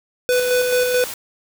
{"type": "tone with tremolo", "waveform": "square", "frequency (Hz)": 497.6, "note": "B4", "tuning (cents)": 13, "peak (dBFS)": -15, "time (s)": [0.29, 1.04], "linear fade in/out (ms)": 0, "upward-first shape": "square", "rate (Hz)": 4.6, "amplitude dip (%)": 35}
{"type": "noise", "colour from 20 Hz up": "white", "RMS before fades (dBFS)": -30, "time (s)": [0.32, 1.14], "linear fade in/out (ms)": 2}
{"effects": []}